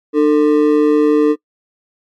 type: ring-modulated tone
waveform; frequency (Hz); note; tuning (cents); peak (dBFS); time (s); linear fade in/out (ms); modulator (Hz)
triangle; 374.1; F#4; +19; -3; 0.13-1.36; 50; 73.1
effects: noise-tail reverb RT60 0.1 s tail -23 dB re dry + MP3 64 kbps